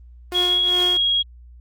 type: tone with tremolo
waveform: sawtooth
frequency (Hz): 357.7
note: F4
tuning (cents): +41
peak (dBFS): -19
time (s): 0.32-0.97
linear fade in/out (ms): 0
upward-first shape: triangle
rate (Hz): 2.5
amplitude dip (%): 85
type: tone with pitch glide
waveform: sine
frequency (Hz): 3322 to 3293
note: G#7 to G#7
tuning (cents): 0 to -15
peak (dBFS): -16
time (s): 0.34-1.23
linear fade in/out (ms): 20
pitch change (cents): -15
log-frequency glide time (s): 0.67-0.78
effects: added 60 Hz sine -41 dBFS peak until 1.6 s + Opus 24 kbps